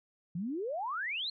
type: exponential sweep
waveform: sine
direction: up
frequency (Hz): 160 to 4309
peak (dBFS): -33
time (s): 0.35-1.3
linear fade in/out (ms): 5
effects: none